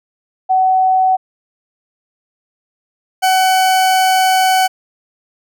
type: tone pair in turn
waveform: sine / 40% pulse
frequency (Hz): 752 / 752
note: F#5 / F#5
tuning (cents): +28 / +28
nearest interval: unison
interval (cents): 0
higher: neither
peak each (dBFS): -9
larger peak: neither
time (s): 0.49-1.17 / 3.22-4.68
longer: second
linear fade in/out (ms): 20
effects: none